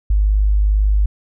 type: tone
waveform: sine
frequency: 51.1 Hz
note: G#1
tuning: 27 cents flat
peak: -11 dBFS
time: 0.1-1.06 s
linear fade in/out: 5 ms
effects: none